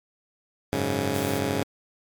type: chord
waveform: 10% pulse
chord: F# suspended second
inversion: none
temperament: just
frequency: 92.5 / 104.06 / 138.75 Hz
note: F#2 / G#2 / C#3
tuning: 0 / +4 / +2 cents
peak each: -22 / -21 / -21 dBFS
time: 0.73-1.63 s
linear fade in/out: 0 ms
type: noise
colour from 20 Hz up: white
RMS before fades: -39 dBFS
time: 1.14-1.39 s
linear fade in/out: 5 ms
effects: MP3 96 kbps